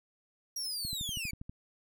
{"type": "linear sweep", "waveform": "sawtooth", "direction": "down", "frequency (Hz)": [5700, 2263], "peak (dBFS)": -32, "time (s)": [0.56, 1.31], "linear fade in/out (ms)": 5}
{"type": "click train", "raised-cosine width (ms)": 5, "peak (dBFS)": -30, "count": 9, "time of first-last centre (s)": [0.85, 1.495], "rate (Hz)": 12.4}
{"effects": []}